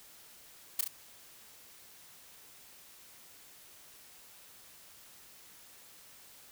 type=noise with echo; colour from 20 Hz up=blue; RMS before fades=-28 dBFS; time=0.79-0.81 s; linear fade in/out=5 ms; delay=34 ms; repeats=2; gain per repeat=-4 dB; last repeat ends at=0.878 s; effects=white hiss -56 dBFS RMS until 6.51 s